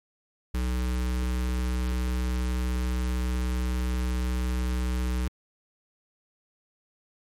square tone with notch filter, 62.1 Hz, B1, 10 cents sharp, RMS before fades -27 dBFS, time 0.54-5.28 s, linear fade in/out 5 ms, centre 660 Hz, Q 1.7, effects MP3 64 kbps

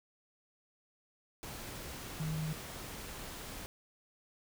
sine tone in noise, 156.4 Hz, D#3, 9 cents sharp, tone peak -34 dBFS, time 2.2-2.53 s, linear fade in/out 0 ms, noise pink, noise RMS -45 dBFS, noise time 1.43-3.66 s, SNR +8 dB, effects none

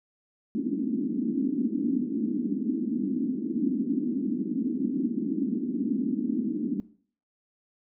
pink band-pass noise, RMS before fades -28 dBFS, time 0.55-6.8 s, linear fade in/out 0 ms, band 220 to 300 Hz, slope 48 dB/octave, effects noise-tail reverb RT60 0.5 s tail -19 dB re dry

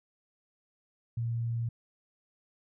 sine tone, 116.54 Hz, A#2, in tune, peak -29 dBFS, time 1.17-1.69 s, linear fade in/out 5 ms, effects none

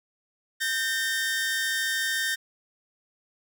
sawtooth tone pair together, 1565 / 1824.5 Hz, G6 / A#6, -3 / -38 cents, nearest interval minor third, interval 265 cents, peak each -27 / -23 dBFS, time 0.6-2.36 s, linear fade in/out 20 ms, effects none

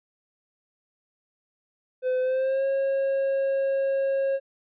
triangle tone with pitch glide, 510 to 543.5 Hz, C5 to C#5, -44 to -34 cents, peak -20 dBFS, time 2.02-4.4 s, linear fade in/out 50 ms, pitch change +110 cents, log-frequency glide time 2.21-2.65 s, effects resampled to 8000 Hz

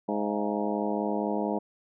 harmonic tone with a mistuned harmonic, 104.3 Hz, G#2, 8 cents sharp, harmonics 2 / 3 / 4 / 5 / 6 / 7 / 8 / 9, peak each -31 / -33 / -34 / -35 / -36 / -36 / -37 / -38 dBFS, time 0.08-1.59 s, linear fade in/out 10 ms, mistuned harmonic 7, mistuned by -80 cents, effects none

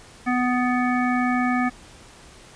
harmonic tone, 248.5 Hz, B3, 11 cents sharp, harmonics 1 / 3 / 5 / 7 / 9, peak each -21 / -26 / -28 / -29 / -31 dBFS, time 0.26-1.7 s, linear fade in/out 20 ms, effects pink hiss -47 dBFS RMS until 2.55 s + resampled to 22050 Hz

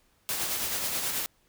white noise with tremolo, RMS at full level -29 dBFS, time 0.29-1.26 s, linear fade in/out 0 ms, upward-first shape triangle, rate 9.3 Hz, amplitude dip 40%, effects pink hiss -67 dBFS RMS until 1.48 s

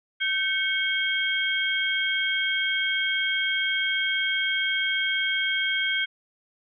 sine tone cluster, 1543 / 2207 / 3228 Hz, G6 / C#7 / G#7, -28 / -8 / -50 cents, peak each -27 dBFS, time 0.2-6.06 s, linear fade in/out 20 ms, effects none

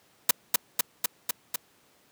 white noise with echo, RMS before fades -18 dBFS, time 0.29-0.31 s, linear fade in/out 5 ms, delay 250 ms, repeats 5, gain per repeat -2 dB, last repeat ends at 1.56 s, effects pink hiss -62 dBFS RMS until 2.11 s + high-pass 150 Hz 12 dB/octave

